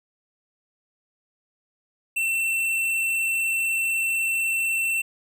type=tone with hard clipping; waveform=triangle; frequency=2692 Hz; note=E7; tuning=36 cents sharp; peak=-23 dBFS; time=2.16-5.02 s; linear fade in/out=10 ms; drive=16 dB; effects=none